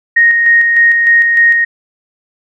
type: tone with tremolo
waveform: sine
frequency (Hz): 1864.7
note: A#6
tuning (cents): 0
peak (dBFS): -4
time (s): 0.16-1.65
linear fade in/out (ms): 10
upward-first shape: square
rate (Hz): 3.3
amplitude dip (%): 35
effects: none